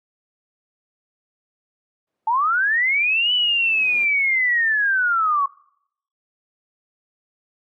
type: noise with exponential growth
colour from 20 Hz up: brown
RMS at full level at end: -33 dBFS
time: 2.07-4.05 s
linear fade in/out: 5 ms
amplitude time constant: 430 ms
type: linear two-way sweep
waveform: sine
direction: up then down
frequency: 860 to 2994 to 1093 Hz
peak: -16 dBFS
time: 2.27-5.46 s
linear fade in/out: 5 ms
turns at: 3.33 s
effects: noise-tail reverb RT60 0.7 s tail -23 dB re dry + high-pass 300 Hz 12 dB/octave